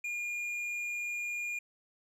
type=tone with tanh clipping; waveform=sine; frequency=2421 Hz; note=D#7; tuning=48 cents flat; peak=-35 dBFS; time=0.04-1.59 s; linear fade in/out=5 ms; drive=7 dB; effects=none